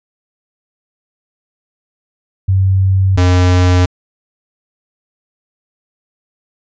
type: tone pair in turn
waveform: sine / square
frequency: 95.5 / 90.14 Hz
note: G2 / F#2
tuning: -45 / -45 cents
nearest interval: minor second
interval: 100 cents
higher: first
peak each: -8 dBFS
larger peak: neither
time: 2.48-3.17 / 3.17-3.86 s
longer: neither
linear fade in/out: 10 ms
effects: resampled to 16000 Hz